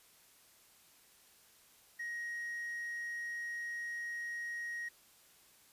sine tone with hard clipping, 1884 Hz, A#6, 18 cents sharp, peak -39 dBFS, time 1.99-4.89 s, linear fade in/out 10 ms, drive 2 dB, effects white hiss -64 dBFS RMS until 5.72 s + resampled to 32000 Hz

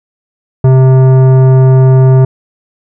sine tone with tanh clipping, 130.81 Hz, C3, in tune, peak -4 dBFS, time 0.64-2.25 s, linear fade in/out 5 ms, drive 14 dB, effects none

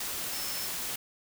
sine tone in noise, 5290 Hz, E8, 5 cents sharp, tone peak -39 dBFS, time 0.33-0.67 s, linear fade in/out 5 ms, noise white, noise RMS -35 dBFS, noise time 0-0.96 s, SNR -7 dB, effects none

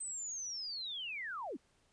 sine linear sweep, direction down, 8290 to 204 Hz, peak -39 dBFS, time 0-1.57 s, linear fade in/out 10 ms, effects pink hiss -72 dBFS RMS until 1.92 s + resampled to 22050 Hz

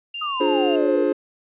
sine tone, 2794 Hz, F7, in tune, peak -28 dBFS, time 0.14-0.76 s, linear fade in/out 5 ms
sine exponential sweep, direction down, 1271 to 456.4 Hz, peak -24 dBFS, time 0.21-1.04 s, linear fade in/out 10 ms
triangle chord, D half-diminished seventh, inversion none, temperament just, 293.7 / 352.4 / 422.9 / 528.6 Hz, D4 / F4 / Ab4 / C5, 0 / +16 / +31 / +18 cents, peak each -21 dBFS, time 0.4-1.13 s, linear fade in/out 10 ms
effects resampled to 8000 Hz

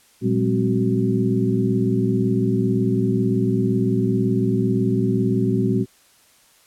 sine tone cluster, 117.9 / 185.4 / 203.4 / 263.4 / 375 Hz, A#2 / F#3 / G#3 / C4 / F#4, +20 / +4 / -36 / +12 / +23 cents, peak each -22 / -26 / -22 / -23 / -24 dBFS, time 0.21-5.86 s, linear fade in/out 50 ms, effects white hiss -55 dBFS RMS until 6.66 s + low-pass 12000 Hz 12 dB/octave

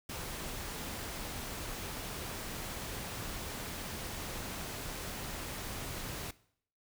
pink noise, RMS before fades -41 dBFS, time 0.09-6.31 s, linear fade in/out 5 ms, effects noise-tail reverb RT60 0.6 s tail -19 dB re dry

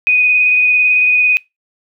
sine tone with vibrato, 2489 Hz, D#7, in tune, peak -8 dBFS, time 0.07-1.37 s, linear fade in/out 0 ms, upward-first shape square, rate 18 Hz, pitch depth 13 cents each way, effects noise-tail reverb RT60 0.2 s tail -22 dB re dry

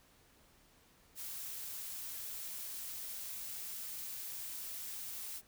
blue noise, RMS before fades -44 dBFS, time 1.15-5.42 s, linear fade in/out 50 ms, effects pink hiss -66 dBFS RMS until 5.47 s

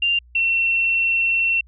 sine tone pair in turn, 2786 / 2711 Hz, F7 / E7, -5 / +48 cents, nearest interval unison, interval 47 cents, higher first, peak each -16 dBFS, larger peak neither, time 0.02-0.19 / 0.35-1.61 s, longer second, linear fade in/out 5 ms, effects added 60 Hz sine -46 dBFS peak until 1.67 s

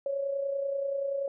sine tone with amplitude modulation, 554.4 Hz, C#5, in tune, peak -26 dBFS, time 0.06-1.28 s, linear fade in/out 2 ms, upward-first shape sine, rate 30.4 Hz, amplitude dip 50%, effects none

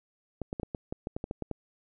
clicks, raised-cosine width 2 ms, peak -20 dBFS, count 12, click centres 0.417 / 0.529 / 0.598 / 0.632 / 0.748 / 0.925 / 1.071 / 1.165 / 1.241 / 1.311 / 1.423 / 1.513 s, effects none

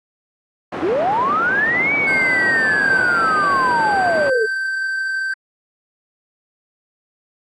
pink band-pass noise, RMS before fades -27 dBFS, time 0.72-4.3 s, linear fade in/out 5 ms, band 250 to 1400 Hz, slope 12 dB/octave
sine linear two-way sweep, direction up then down, 293.3 to 2302 to 415.4 Hz, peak -15 dBFS, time 0.82-4.46 s, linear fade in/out 10 ms, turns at 1.94 s
triangle tone, 1555 Hz, G6, 14 cents flat, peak -18 dBFS, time 2.07-5.34 s, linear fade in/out 10 ms
effects AAC 32 kbps

